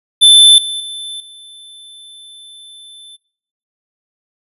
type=tone with level steps; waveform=square; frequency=3529 Hz; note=A7; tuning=4 cents sharp; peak=-3 / -19 / -24 / -35 dBFS; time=0.21-3.17 s; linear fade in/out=20 ms; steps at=0.58 / 0.8 / 1.2 s; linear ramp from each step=2 ms; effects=noise-tail reverb RT60 0.7 s tail -22 dB re dry + resampled to 32000 Hz